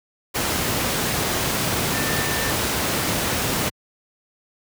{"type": "tone in noise", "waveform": "sine", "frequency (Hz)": 1788, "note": "A6", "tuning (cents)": 27, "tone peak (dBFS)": -29, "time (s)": [1.93, 2.52], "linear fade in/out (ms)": 20, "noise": "pink", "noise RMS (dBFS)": -22, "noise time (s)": [0.34, 3.7], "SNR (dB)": -10, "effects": ["high-pass 80 Hz 12 dB/octave"]}